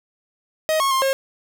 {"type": "tone with pitch steps", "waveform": "45% pulse", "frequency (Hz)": [629, 1093, 1059, 539], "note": ["D#5", "C#6", "C6", "C#5"], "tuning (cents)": [19, -25, 21, -49], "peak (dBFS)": -17, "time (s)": [0.69, 1.13], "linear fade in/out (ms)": 0, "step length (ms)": 110, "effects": []}